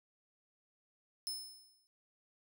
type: tone with exponential decay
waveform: sawtooth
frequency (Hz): 5230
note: E8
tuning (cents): -15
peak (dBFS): -33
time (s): 1.27-1.87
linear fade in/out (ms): 0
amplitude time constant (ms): 130
effects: none